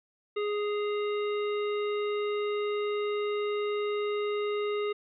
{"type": "harmonic tone with a mistuned harmonic", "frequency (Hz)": 415.3, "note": "G#4", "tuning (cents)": 0, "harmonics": [1, 3, 5, 7, 9], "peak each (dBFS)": [-28, -38, -42, -45, -47], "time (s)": [0.36, 4.93], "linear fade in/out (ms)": 10, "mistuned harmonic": 7, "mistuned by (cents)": -70, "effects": []}